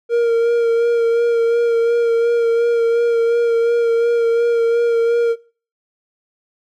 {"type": "tone with vibrato", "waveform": "triangle", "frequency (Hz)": 466.2, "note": "A#4", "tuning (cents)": 0, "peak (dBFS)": -10, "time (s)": [0.09, 5.36], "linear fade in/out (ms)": 50, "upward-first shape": "sine", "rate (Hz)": 2.8, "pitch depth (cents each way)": 21, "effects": ["noise-tail reverb RT60 0.4 s tail -21 dB re dry"]}